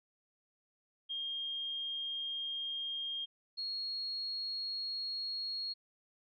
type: tone pair in turn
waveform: sine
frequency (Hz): 3222 / 4301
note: G7 / C8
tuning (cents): +47 / +47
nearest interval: perfect fourth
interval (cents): 500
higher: second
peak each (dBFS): -36 / -36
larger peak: neither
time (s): 1.09-3.26 / 3.57-5.74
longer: neither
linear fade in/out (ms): 20
effects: none